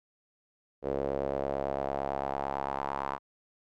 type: tone with band-pass filter sweep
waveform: sawtooth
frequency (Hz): 68.9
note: C#2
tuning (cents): -10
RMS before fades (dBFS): -33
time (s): 0.82-3.19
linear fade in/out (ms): 50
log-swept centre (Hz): 480 to 1000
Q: 3.2
effects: none